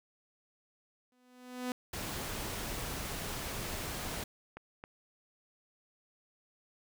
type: tone with exponential growth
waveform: sawtooth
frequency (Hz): 250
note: B3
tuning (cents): +21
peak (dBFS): -28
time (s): 1.12-1.72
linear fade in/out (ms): 2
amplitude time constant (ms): 130
type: noise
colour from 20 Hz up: pink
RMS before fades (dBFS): -39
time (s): 1.93-4.24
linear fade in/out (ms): 5
type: clicks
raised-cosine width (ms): 0.5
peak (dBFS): -30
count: 5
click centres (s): 3.366 / 3.926 / 4.142 / 4.57 / 4.839
effects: none